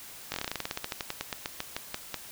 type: slowing click train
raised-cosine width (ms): 0.2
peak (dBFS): -14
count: 24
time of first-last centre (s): 0.32-2.143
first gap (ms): 20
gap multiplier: 1.11
effects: white hiss -46 dBFS RMS until 2.31 s